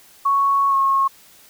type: tone with pitch glide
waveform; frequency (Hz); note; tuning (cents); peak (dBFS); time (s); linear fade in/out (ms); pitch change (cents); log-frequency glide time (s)
sine; 1109 to 1088.1; C#6 to C#6; 0 to -33; -14; 0.25-1.08; 10; -33; 0.69-0.75
effects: white hiss -49 dBFS RMS until 1.49 s

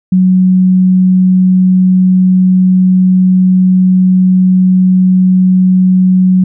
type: tone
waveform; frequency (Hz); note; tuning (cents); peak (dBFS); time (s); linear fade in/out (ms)
sine; 185; F#3; 0; -4; 0.12-6.44; 5
effects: none

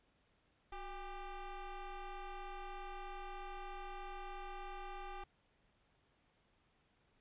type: ring-modulated tone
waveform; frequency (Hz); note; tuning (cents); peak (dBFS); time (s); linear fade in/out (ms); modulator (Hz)
30% pulse; 391.4; G4; -3; -39; 0.72-5.24; 5; 413
effects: pink hiss -75 dBFS RMS until 7.2 s + resampled to 8000 Hz

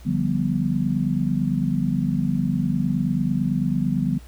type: chord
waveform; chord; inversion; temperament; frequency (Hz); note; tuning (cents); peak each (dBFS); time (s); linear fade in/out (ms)
sine; G dominant seventh; second; just; 147 / 176.4 / 196 / 245; D3 / F3 / G3 / B3; +2 / +18 / 0 / -14; -25; 0.05-4.19; 20
effects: added 60 Hz sine -40 dBFS peak until 4.27 s + pink hiss -52 dBFS RMS until 4.27 s

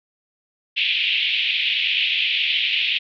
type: band-pass noise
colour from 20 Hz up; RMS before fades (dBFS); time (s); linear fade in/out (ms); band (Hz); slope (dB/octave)
pink; -21; 0.76-2.99; 20; 2400 to 3500; 48
effects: none

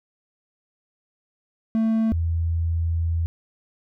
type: tone pair in turn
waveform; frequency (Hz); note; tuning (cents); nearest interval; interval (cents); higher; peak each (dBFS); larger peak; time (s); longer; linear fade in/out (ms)
triangle / sine; 222.9 / 83.06; A3 / E2; +23 / +14; octave + perfect fourth; 1709; first; -16 / -20; first; 1.75-2.12 / 2.12-3.26; second; 0
effects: none

